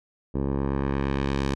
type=tone with low-pass filter sweep; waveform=10% pulse; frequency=68.6 Hz; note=C#2; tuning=17 cents flat; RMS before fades=-26 dBFS; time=0.34-1.55 s; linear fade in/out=10 ms; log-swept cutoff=550 to 6600 Hz; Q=0.8; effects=none